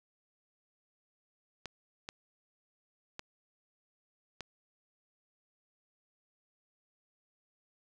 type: clicks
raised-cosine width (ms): 0.2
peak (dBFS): -23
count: 4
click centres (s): 1.657 / 2.089 / 3.194 / 4.407
effects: none